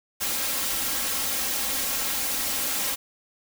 white noise with comb filter, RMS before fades -27 dBFS, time 0.2-2.96 s, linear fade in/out 20 ms, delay 3.7 ms, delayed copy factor +0.6, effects none

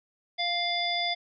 harmonic tone, 698.5 Hz, F5, in tune, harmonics 1 / 3 / 5 / 7, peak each -31 / -32 / -30 / -34 dBFS, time 0.38-1.15 s, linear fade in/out 20 ms, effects none

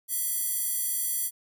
square tone with high-pass filter, 659.3 Hz, E5, in tune, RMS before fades -29 dBFS, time 0.08-1.31 s, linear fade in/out 50 ms, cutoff 11000 Hz, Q 1.3, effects none

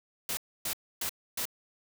white noise bursts, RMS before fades -33 dBFS, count 4, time 0.29-1.454 s, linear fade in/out 2 ms, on 81 ms, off 280 ms, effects none

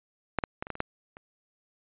clicks, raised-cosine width 0.5 ms, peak -10 / -13 / -17 / -25 / -17 / -26 / -11 / -30 dBFS, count 8, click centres 0.387 / 0.438 / 0.625 / 0.669 / 0.703 / 0.754 / 0.804 / 1.169 s, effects resampled to 8000 Hz

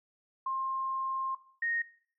sine tone pair in turn, 1061 / 1859.6 Hz, C6 / A#6, +24 / -5 cents, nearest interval minor seventh, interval 971 cents, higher second, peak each -30 / -29 dBFS, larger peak second, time 0.46-1.35 / 1.62-1.82 s, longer first, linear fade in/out 5 ms, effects noise-tail reverb RT60 0.5 s tail -17 dB re dry

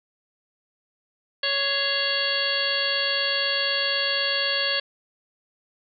harmonic tone with a mistuned harmonic, 556 Hz, C#5, 5 cents sharp, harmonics 1 / 2 / 3 / 4 / 5 / 6 / 7 / 8, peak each -31 / -36 / -28 / -35 / -29 / -28 / -37 / -27 dBFS, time 1.43-4.8 s, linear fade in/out 5 ms, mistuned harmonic 4, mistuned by -120 cents, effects none

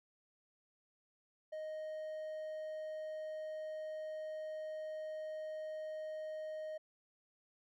triangle tone, 622.3 Hz, D#5, in tune, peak -39 dBFS, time 1.52-6.78 s, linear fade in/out 10 ms, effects none

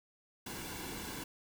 pink noise with comb filter, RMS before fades -43 dBFS, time 0.46-1.24 s, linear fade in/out 5 ms, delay 1.6 ms, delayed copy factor -0.6, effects none

